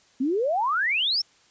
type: exponential sweep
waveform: sine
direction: up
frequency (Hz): 246.9 to 5588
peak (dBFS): -21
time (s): 0.2-1.22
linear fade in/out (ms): 10
effects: white hiss -59 dBFS RMS until 1.5 s + resampled to 16000 Hz